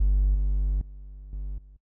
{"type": "tone with level steps", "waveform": "triangle", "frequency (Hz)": 49, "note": "G1", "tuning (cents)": 0, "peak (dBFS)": [-15, -19, -37, -28, -44], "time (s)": [0, 1.77], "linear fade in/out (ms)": 10, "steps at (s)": [0.35, 0.81, 1.33, 1.58], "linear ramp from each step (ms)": 2, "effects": ["noise-tail reverb RT60 0.1 s tail -21 dB re dry", "tanh soft clip ceiling -13 dBFS"]}